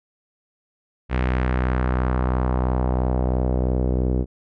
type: tone with low-pass filter sweep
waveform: sawtooth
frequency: 63 Hz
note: B1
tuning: 35 cents sharp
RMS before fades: -21 dBFS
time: 1.09-4.26 s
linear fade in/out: 50 ms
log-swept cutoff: 2300 to 400 Hz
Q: 1.6
effects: none